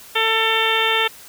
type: harmonic tone with a mistuned harmonic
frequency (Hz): 446.1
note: A4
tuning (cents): +24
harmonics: 1 / 2 / 3 / 4 / 5 / 6 / 7 / 8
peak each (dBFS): -24 / -24 / -24 / -24 / -24 / -24 / -24 / -24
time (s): 0.15-1.08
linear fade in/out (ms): 10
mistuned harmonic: 6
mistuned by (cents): +27
effects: white hiss -42 dBFS RMS until 1.28 s